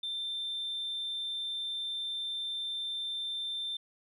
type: tone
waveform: sine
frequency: 3570 Hz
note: A7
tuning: 24 cents sharp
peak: -32 dBFS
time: 0.03-3.77 s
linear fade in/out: 5 ms
effects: tanh soft clip ceiling -30 dBFS